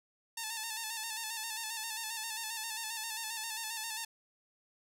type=tone with vibrato; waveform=5% pulse; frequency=892 Hz; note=A5; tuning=23 cents sharp; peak=-25 dBFS; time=0.37-4.05 s; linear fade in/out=5 ms; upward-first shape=square; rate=7.5 Hz; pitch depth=45 cents each way; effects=none